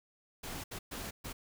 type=noise bursts at uneven times; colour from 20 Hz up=pink; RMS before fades=-42 dBFS; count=4; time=0.43-0.64 / 0.71-0.79 / 0.91-1.11 / 1.24-1.33 s; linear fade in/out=10 ms; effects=none